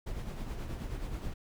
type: noise with tremolo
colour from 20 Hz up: brown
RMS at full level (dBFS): -36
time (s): 0.06-1.34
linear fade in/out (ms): 10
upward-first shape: sine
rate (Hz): 9.4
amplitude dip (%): 45
effects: none